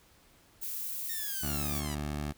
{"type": "noise", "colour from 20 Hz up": "violet", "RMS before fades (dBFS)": -37, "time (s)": [0.61, 1.81], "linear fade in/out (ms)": 20}
{"type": "linear sweep", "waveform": "5% pulse", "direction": "down", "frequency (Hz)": [1864.7, 950], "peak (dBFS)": -28, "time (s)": [1.09, 1.95], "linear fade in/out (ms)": 5}
{"type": "tone with pitch glide", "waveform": "15% pulse", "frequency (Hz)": [72.6, 73.83], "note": ["D2", "D2"], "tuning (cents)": [-19, 10], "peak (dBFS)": -27, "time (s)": [1.42, 2.33], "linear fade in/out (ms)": 20, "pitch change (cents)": 29, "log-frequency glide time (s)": [1.75, 1.81]}
{"effects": ["pink hiss -62 dBFS RMS until 2.37 s"]}